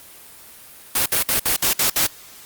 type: noise bursts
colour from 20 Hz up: white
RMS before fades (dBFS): -18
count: 7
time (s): 0.95-2.068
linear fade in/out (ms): 5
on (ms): 110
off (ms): 58
effects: white hiss -43 dBFS RMS until 2.45 s + Opus 32 kbps